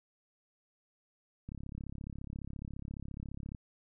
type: click train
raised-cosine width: 5 ms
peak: -30 dBFS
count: 72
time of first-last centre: 1.49-3.548 s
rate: 34.5 Hz
effects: none